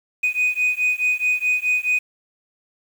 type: beating tone pair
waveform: sine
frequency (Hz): 2489 / 2493.7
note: D#7 / D#7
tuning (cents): 0 / +3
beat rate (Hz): 4.7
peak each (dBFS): -19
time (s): 0.23-1.99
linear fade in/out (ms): 10
effects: tanh soft clip ceiling -14 dBFS + 7-bit